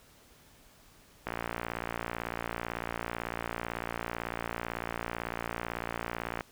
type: click train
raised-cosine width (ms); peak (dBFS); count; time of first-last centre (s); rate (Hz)
0.5; -18; 299; 1.27-6.408; 58
effects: pink hiss -59 dBFS RMS until 6.51 s